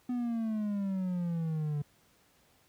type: exponential sweep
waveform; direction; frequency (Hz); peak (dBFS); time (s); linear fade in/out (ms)
triangle; down; 250 to 144.6; -28; 0.09-1.82; 5
effects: pink hiss -66 dBFS RMS until 2.68 s + high-pass 60 Hz 12 dB/octave